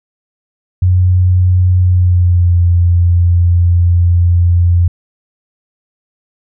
sine tone with pitch glide, 91 to 87.14 Hz, F#2 to F2, -28 to -3 cents, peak -6 dBFS, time 0.82-4.88 s, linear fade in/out 5 ms, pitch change -75 cents, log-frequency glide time 1.8-2.59 s, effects none

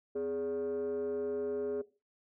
sine tone with frequency modulation, 415.3 Hz, G#4, in tune, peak -30 dBFS, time 0.15-1.82 s, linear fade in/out 10 ms, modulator 161 Hz, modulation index 0.57, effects noise-tail reverb RT60 0.3 s tail -18 dB re dry + tanh soft clip ceiling -30 dBFS

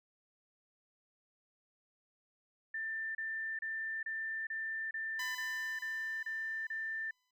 sine tone bursts, 1784 Hz, A6, 23 cents sharp, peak -36 dBFS, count 10, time 2.74-7.11 s, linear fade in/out 5 ms, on 410 ms, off 30 ms
10% pulse tone with exponential decay, 1002 Hz, B5, 25 cents sharp, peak -31 dBFS, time 5.19-7.31 s, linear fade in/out 5 ms, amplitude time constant 460 ms
effects none

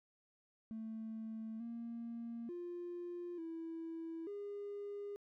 triangle tone with pitch steps, 221.8 / 232.9 / 350.2 / 328.4 / 407 Hz, A3 / A#3 / F4 / E4 / G#4, +14 / -1 / +5 / -6 / -35 cents, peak -39 dBFS, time 0.71-5.16 s, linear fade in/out 0 ms, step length 890 ms, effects tanh soft clip ceiling -39 dBFS

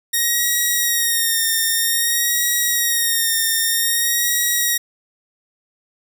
5% pulse tone with vibrato, 1864.7 Hz, A#6, in tune, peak -6 dBFS, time 0.13-4.78 s, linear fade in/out 10 ms, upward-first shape sine, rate 0.52 Hz, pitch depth 41 cents each way, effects 8-bit

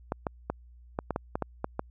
clicks, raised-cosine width 1 ms, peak -15 dBFS, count 10, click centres 0.121 / 0.268 / 0.5 / 0.989 / 1.107 / 1.161 / 1.355 / 1.423 / 1.644 / 1.794 s, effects added 60 Hz sine -50 dBFS peak until 1.9 s

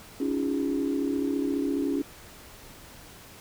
sine tone cluster, 280 / 314.3 / 349.5 / 409.9 Hz, C#4 / D#4 / F4 / G#4, +18 / +18 / +1 / -23 cents, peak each -26 / -33 / -32 / -33 dBFS, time 0.2-2.02 s, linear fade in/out 5 ms, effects tanh soft clip ceiling -16 dBFS + pink hiss -48 dBFS RMS until 3.4 s

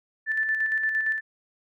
sine tone with tremolo, 1760 Hz, A6, in tune, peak -21 dBFS, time 0.26-1.21 s, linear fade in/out 50 ms, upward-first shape square, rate 8.7 Hz, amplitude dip 40%, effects none

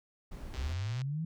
brown noise, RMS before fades -43 dBFS, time 0.31-0.74 s, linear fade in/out 10 ms
click train, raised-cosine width 0.2 ms, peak -29 dBFS, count 63, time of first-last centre 0.54-1.017 s, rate 130 Hz
sine linear sweep, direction up, 59.6 to 166.6 Hz, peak -32 dBFS, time 0.57-1.25 s, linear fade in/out 5 ms
effects none

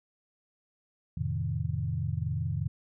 sine chord, F dominant seventh, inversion none, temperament equal, 87.31 / 110 / 130.81 / 155.56 Hz, F2 / A2 / C3 / Eb3, 0 / 0 / 0 / 0 cents, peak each -34 dBFS, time 1.17-2.68 s, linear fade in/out 5 ms, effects none

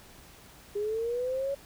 sine linear sweep, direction up, 404.6 to 562 Hz, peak -28 dBFS, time 0.75-1.55 s, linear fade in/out 10 ms, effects added 60 Hz sine -63 dBFS peak until 1.65 s + pink hiss -53 dBFS RMS until 1.65 s

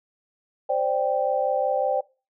sine chord, C suspended second, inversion none, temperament just, 523.3 / 588.7 / 784.9 Hz, C5 / D5 / G5, 0 / +4 / +2 cents, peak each -25 dBFS, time 0.69-2.01 s, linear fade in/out 10 ms, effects noise-tail reverb RT60 0.3 s tail -21 dB re dry

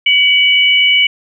sine tone pair together, 2272 / 2960 Hz, C#7 / F#7, +42 / 0 cents, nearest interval perfect fourth, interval 458 cents, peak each -10 dBFS, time 0.06-1.07 s, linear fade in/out 5 ms, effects none

